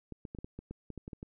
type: clicks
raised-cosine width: 3 ms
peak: -29 dBFS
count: 12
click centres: 0.123 / 0.252 / 0.349 / 0.387 / 0.445 / 0.59 / 0.71 / 0.903 / 0.977 / 1.079 / 1.132 / 1.229 s
effects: none